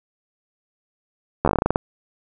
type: slowing click train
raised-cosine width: 1 ms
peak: -3 dBFS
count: 12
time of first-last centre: 1.45-1.759 s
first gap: 12 ms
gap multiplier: 1.16
effects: none